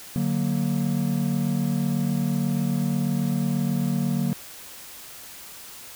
triangle chord, D augmented, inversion none, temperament equal, 146.83 / 185 / 233.1 Hz, D3 / F#3 / A#3, 0 / 0 / 0 cents, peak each -24 dBFS, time 0.16-4.33 s, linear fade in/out 0 ms, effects white hiss -42 dBFS RMS until 5.95 s

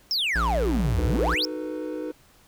triangle exponential two-way sweep, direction down then up, 5588 to 65.41 to 5588 Hz, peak -21 dBFS, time 0.11-1.45 s, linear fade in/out 0 ms, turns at 1.03 s
square tone, 58.27 Hz, A#1, in tune, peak -25 dBFS, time 0.35-1.35 s, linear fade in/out 10 ms
triangle chord, B dominant seventh, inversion first, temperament just, 308.7 / 370.4 / 444.5 / 493.9 Hz, D#4 / F#4 / A4 / B4, -14 / +2 / +18 / 0 cents, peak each -30 / -36 / -36 / -32 dBFS, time 0.97-2.12 s, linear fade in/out 10 ms
effects pink hiss -57 dBFS RMS until 2.47 s

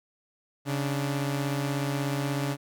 sawtooth tone pair together, 138.59 / 293.7 Hz, C#3 / D4, 0 / 0 cents, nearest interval octave + minor second, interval 1300 cents, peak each -24 / -29 dBFS, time 0.65-2.57 s, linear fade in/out 50 ms, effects none

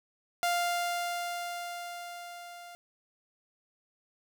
sawtooth tone with level ramp, 698.5 Hz, F5, in tune, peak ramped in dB -22 to -42 dBFS, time 0.43-2.75 s, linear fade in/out 0 ms, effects none

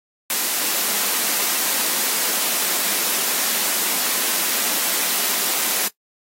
white high-pass noise, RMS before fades -21 dBFS, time 0.3-5.88 s, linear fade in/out 2 ms, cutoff 180 Hz, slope 96 dB/octave, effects noise-tail reverb RT60 0.1 s tail -19 dB re dry + AAC 48 kbps

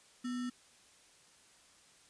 sine tone with sample-and-hold, 246.9 Hz, B3, in tune, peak -35 dBFS, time 0.24-0.5 s, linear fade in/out 10 ms, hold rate 1575 Hz, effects white hiss -63 dBFS RMS until 2.09 s + resampled to 22050 Hz

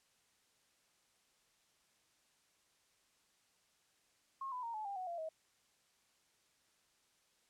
sine tone with pitch steps, 1078 / 1000 / 927.7 / 860.6 / 798.3 / 740.6 / 687 / 637.3 Hz, C#6 / B5 / A#5 / A5 / G5 / F#5 / F5 / D#5, -49 / +21 / -9 / -39 / +31 / +1 / -29 / +41 cents, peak -40 dBFS, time 4.41-5.29 s, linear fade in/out 5 ms, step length 110 ms, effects white hiss -74 dBFS RMS until 7.49 s + low-pass 9000 Hz 12 dB/octave

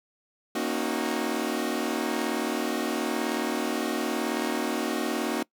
sawtooth chord, D# minor seventh, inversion second, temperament equal with one note detuned, 233.1 / 272.1 / 311.1 / 370 Hz, A#3 / C#4 / D#4 / F#4, 0 / -32 / 0 / 0 cents, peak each -28 dBFS, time 0.55-5.43 s, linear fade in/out 5 ms, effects noise-tail reverb RT60 0.1 s tail -23 dB re dry

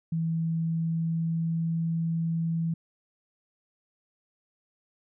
sine tone with pitch glide, 163.6 to 164.93 Hz, E3 to E3, -13 to +1 cents, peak -25 dBFS, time 0.12-2.74 s, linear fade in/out 5 ms, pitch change +14 cents, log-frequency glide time 0.35-1.82 s, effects none

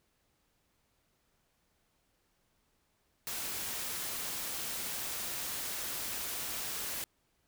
white noise, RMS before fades -38 dBFS, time 3.27-7.04 s, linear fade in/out 0 ms, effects pink hiss -75 dBFS RMS until 7.47 s

